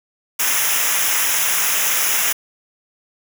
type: noise with comb filter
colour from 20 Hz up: white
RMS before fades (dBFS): -18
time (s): 0.39-2.33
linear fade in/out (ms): 10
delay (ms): 0.23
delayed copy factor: -0.8
effects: none